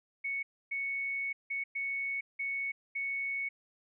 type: tone bursts at uneven times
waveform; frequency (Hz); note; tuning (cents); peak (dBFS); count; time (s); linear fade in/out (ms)
sine; 2217; C#7; 0; -32; 6; 0.24-0.43 / 0.71-1.33 / 1.5-1.64 / 1.75-2.21 / 2.39-2.72 / 2.95-3.49; 10
effects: none